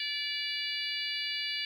harmonic tone, 579 Hz, D5, 25 cents flat, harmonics 3 / 4 / 5 / 6 / 7 / 8, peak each -42 / -38 / -37 / -40 / -41 / -38 dBFS, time 0-1.65 s, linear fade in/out 2 ms, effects 10-bit

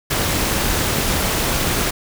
pink noise with amplitude modulation, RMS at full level -17 dBFS, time 0.1-1.91 s, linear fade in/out 10 ms, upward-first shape sine, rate 241 Hz, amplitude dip 50%, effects none

